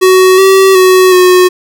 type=tone with pitch steps; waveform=square; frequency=373.1 / 384.1 / 371.9 / 364.3 Hz; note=F#4 / G4 / F#4 / F#4; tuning=+14 / -35 / +9 / -27 cents; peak=-3 dBFS; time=0.01-1.49 s; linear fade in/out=20 ms; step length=370 ms; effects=none